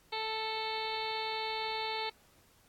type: harmonic tone with a mistuned harmonic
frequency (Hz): 440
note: A4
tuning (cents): 0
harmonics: 1 / 2 / 3 / 4 / 5 / 6 / 7 / 8 / 9 / 10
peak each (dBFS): -41 / -37 / -48 / -50 / -42 / -46 / -48 / -44 / -45 / -44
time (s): 0.12-2.1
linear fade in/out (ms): 10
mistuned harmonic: 8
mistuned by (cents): +35
effects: pink hiss -65 dBFS RMS until 2.68 s + AAC 64 kbps